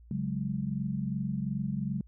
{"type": "chord", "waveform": "sine", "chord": "C# suspended fourth", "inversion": "none", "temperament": "equal", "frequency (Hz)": [138.59, 185, 207.7], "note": ["C#3", "F#3", "G#3"], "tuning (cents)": [0, 0, 0], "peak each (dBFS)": -34, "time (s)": [0.11, 2.01], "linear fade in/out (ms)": 2, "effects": ["added 58 Hz sine -51 dBFS peak until 2.07 s"]}